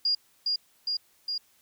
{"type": "tone with echo", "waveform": "sine", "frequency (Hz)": 4835, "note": "D8", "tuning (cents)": 50, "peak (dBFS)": -22, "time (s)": [0.05, 0.15], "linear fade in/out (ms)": 5, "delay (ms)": 410, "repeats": 3, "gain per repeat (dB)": -2, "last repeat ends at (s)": 1.38, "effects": ["white hiss -64 dBFS RMS until 1.61 s"]}